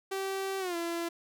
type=tone with pitch glide; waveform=sawtooth; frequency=386.9 to 338.8 Hz; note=G4 to E4; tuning=-23 to +48 cents; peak=-28 dBFS; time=0.11-1.09 s; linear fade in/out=10 ms; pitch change=-229 cents; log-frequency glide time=0.59-0.76 s; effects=none